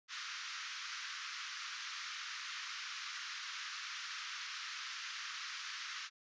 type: band-pass noise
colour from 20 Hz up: pink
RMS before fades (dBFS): -45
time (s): 0.08-6.1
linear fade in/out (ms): 50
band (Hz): 1200 to 6300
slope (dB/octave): 48
effects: resampled to 16000 Hz